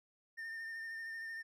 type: tone with vibrato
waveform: triangle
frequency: 1813 Hz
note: A#6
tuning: 49 cents flat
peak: -40 dBFS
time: 0.37-1.43 s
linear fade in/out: 20 ms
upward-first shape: sine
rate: 13 Hz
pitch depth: 23 cents each way
effects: none